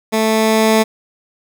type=tone with level ramp; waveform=15% pulse; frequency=220 Hz; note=A3; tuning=in tune; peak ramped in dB=-7 to -3 dBFS; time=0.12-0.84 s; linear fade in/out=20 ms; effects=none